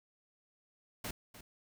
pink noise with echo, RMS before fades -40 dBFS, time 1.04-1.11 s, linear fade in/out 5 ms, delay 300 ms, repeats 1, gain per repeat -13 dB, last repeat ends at 1.41 s, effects none

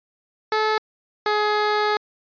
15% pulse tone pair in turn, 432.6 / 421 Hz, A4 / G#4, -29 / +24 cents, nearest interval unison, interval 47 cents, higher first, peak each -12 dBFS, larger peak neither, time 0.52-0.78 / 1.26-1.97 s, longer second, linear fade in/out 2 ms, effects resampled to 11025 Hz

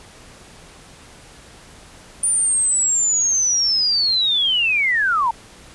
sine linear sweep, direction down, 9397 to 880 Hz, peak -15 dBFS, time 2.23-5.31 s, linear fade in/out 5 ms, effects pink hiss -44 dBFS RMS until 5.74 s + resampled to 24000 Hz

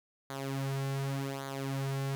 sawtooth tone with flanger, 136.6 Hz, C#3, 25 cents flat, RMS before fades -35 dBFS, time 0.3-2.15 s, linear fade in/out 0 ms, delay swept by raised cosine 0.37 to 4.17 ms, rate 0.87 Hz, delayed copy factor -0.7, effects none

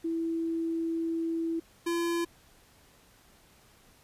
sine / square tone pair in turn, 329.6 / 340.2 Hz, E4 / F4, 0 / -45 cents, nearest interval minor second, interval 55 cents, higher second, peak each -28 dBFS, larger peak neither, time 0.04-1.6 / 1.86-2.25 s, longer first, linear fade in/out 10 ms, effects pink hiss -60 dBFS RMS until 4.03 s + resampled to 32000 Hz

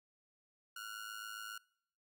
sawtooth ring-modulated tone, 1425 Hz, F6, 34 cents sharp, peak -38 dBFS, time 0.76-1.58 s, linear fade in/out 5 ms, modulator 53.7 Hz, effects noise-tail reverb RT60 0.7 s tail -25 dB re dry

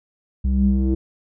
square tone with low-pass filter sweep, 65.41 Hz, C2, in tune, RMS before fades -18 dBFS, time 0.44-0.95 s, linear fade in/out 10 ms, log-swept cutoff 140 to 330 Hz, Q 5, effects none

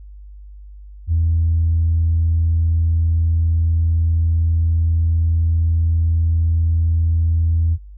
sine tone, 82.41 Hz, E2, in tune, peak -12 dBFS, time 1.07-7.78 s, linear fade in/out 50 ms, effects tanh soft clip ceiling -9 dBFS + added 50 Hz sine -35 dBFS peak until 7.97 s

